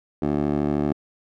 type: tone with band-pass filter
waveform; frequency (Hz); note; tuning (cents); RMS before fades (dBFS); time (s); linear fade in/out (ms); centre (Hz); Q
15% pulse; 73.2; D2; -5; -23; 0.22-0.93; 5; 380; 1.5
effects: none